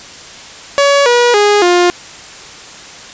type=tone with pitch steps; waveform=sawtooth; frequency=564 / 482.6 / 412.9 / 353.3 Hz; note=C#5 / B4 / G#4 / F4; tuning=+30 / -40 / -10 / +20 cents; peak=-3 dBFS; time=0.78-1.9 s; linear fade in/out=0 ms; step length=280 ms; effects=white hiss -32 dBFS RMS until 3.13 s + resampled to 16000 Hz